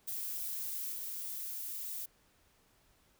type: noise with level steps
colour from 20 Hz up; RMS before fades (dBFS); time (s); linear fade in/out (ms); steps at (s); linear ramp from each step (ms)
violet; -39 / -41; 0.07-2.06; 10; 0.91; 20
effects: pink hiss -69 dBFS RMS until 3.19 s